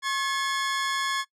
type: tone pair together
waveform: sawtooth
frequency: 1084 / 1708.9 Hz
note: C#6 / G#6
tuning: -39 / +49 cents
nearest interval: minor sixth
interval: 788 cents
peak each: -24 dBFS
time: 0.02-1.25 s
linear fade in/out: 50 ms
effects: noise-tail reverb RT60 0.1 s tail -22 dB re dry + low-pass 8000 Hz 12 dB/octave